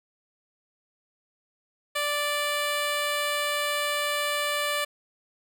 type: tone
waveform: 10% pulse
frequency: 586 Hz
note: D5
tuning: 4 cents flat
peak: -17 dBFS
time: 1.95-4.85 s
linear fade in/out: 10 ms
effects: none